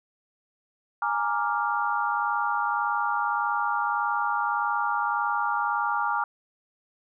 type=chord; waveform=sine; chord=Bb dominant seventh; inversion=third; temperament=equal; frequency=830.6 / 932.3 / 1174.7 / 1396.9 Hz; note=Ab5 / Bb5 / D6 / F6; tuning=0 / 0 / 0 / 0 cents; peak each=-29 dBFS; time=1.02-6.24 s; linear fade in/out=2 ms; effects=none